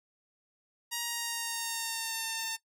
5% pulse tone with pitch glide, 944 to 901.9 Hz, A#5 to A5, +22 to +43 cents, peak -21 dBFS, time 0.91-2.57 s, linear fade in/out 20 ms, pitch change -79 cents, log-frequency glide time 1.01-2.25 s, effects noise-tail reverb RT60 0.1 s tail -19 dB re dry

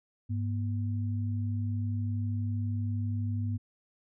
sine tone pair together, 101.39 / 241 Hz, G#2 / B3, -41 / -42 cents, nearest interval octave + minor third, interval 1499 cents, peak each -29 / -37 dBFS, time 0.29-3.58 s, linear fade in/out 20 ms, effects none

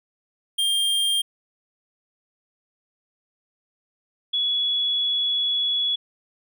square / sine tone pair in turn, 3200 / 3384 Hz, G7 / G#7, +35 / +32 cents, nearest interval minor second, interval 97 cents, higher second, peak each -20 dBFS, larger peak neither, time 0.58-1.22 / 4.33-5.96 s, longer second, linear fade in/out 10 ms, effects none

